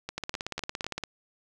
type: two click trains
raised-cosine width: 0.2 ms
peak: -17 / -15 dBFS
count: 4 / 16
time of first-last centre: 0.09-0.844 / 0.18-1.037 s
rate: 3.98 / 17.5 Hz
effects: none